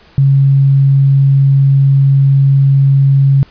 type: tone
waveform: sine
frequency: 137.4 Hz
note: C#3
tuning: 15 cents flat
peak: -5 dBFS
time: 0.18-3.43 s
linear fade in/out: 0 ms
effects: pink hiss -44 dBFS RMS until 3.5 s + resampled to 11025 Hz